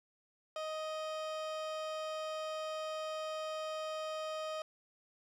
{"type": "tone", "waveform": "30% pulse", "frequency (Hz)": 625, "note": "D#5", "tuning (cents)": 8, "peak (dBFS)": -35, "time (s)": [0.56, 4.62], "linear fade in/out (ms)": 2, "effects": ["low-pass 6000 Hz 12 dB/octave", "11-bit"]}